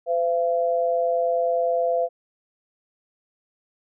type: tone pair together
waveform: sine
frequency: 509.4 / 680 Hz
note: C5 / F5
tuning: -46 / -46 cents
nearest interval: perfect fourth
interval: 500 cents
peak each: -22 dBFS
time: 0.06-2.09 s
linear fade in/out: 50 ms
effects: none